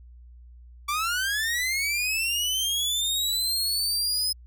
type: linear sweep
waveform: sawtooth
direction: up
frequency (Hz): 1144 to 5100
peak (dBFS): -21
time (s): 0.88-4.33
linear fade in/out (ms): 10
effects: added 60 Hz sine -45 dBFS peak until 4.46 s